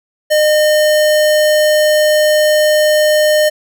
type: tone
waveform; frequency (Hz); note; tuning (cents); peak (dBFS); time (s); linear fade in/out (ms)
square; 609; D#5; -37; -9; 0.3-3.5; 20
effects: none

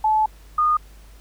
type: tone pair in turn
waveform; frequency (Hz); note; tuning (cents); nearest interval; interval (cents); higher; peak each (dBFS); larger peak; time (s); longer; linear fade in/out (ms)
sine; 865 / 1225.6; A5 / D#6; -30 / -27; tritone; 603; second; -15; neither; 0.04-0.26 / 0.58-0.77; first; 5
effects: added 50 Hz sine -43 dBFS peak until 1.2 s + pink hiss -53 dBFS RMS until 1.2 s

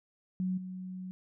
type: tone with level steps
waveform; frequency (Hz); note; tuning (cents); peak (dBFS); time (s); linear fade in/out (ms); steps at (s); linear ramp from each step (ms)
sine; 185; F#3; 0; -29 / -38; 0.4-1.11; 0; 0.57; 10
effects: none

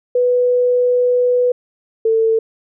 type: tone pair in turn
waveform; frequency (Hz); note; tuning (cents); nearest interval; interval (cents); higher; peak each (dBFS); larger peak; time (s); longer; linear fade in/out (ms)
sine; 493.9 / 447.6; B4 / A4; 0 / +30; major second; 170; first; -11; neither; 0.15-1.52 / 2.05-2.39; first; 5
effects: none

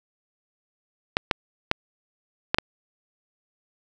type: clicks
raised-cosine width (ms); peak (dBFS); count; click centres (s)
0.3; -3; 5; 1.169 / 1.312 / 1.714 / 2.545 / 2.585
effects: none

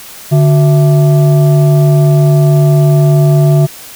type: tone with frequency modulation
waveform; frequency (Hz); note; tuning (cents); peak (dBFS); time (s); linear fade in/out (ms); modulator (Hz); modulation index
sine; 146.83; D3; 0; -4; 0.31-3.67; 20; 514; 0.51
effects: white hiss -31 dBFS RMS until 3.95 s

